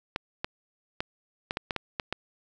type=clicks; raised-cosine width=0.3 ms; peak=-13 dBFS; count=9; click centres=0.161 / 0.445 / 1.005 / 1.509 / 1.571 / 1.708 / 1.763 / 1.998 / 2.126 s; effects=none